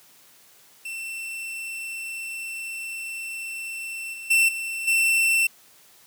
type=tone with level steps; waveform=45% pulse; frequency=2688 Hz; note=E7; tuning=33 cents sharp; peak=-31 / -35 / -16 / -28 / -18 dBFS; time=0.85-5.47 s; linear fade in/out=5 ms; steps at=4.13 / 4.3 / 4.48 / 4.87 s; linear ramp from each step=10 ms; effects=white hiss -54 dBFS RMS until 6.06 s + high-pass 100 Hz 12 dB/octave